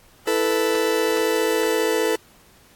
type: chord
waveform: 40% pulse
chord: E suspended fourth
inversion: none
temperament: just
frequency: 329.6 / 439.5 / 494.4 Hz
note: E4 / A4 / B4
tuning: 0 / -2 / +2 cents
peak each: -25 / -20 / -23 dBFS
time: 0.27-2.16 s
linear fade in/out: 5 ms
effects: pink hiss -53 dBFS RMS until 2.75 s + AAC 64 kbps